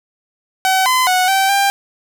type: tone with pitch steps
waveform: sawtooth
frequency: 758 / 1021 / 737 / 774 / 794 Hz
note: F#5 / C6 / F#5 / G5 / G5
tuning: +42 / -43 / -7 / -22 / +22 cents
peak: -8 dBFS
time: 0.65-1.7 s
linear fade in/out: 0 ms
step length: 210 ms
effects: none